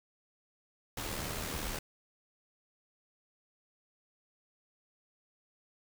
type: noise with amplitude modulation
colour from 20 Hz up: pink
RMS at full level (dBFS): -36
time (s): 0.97-1.79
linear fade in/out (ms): 5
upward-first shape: sine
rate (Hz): 77.7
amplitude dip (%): 45
effects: none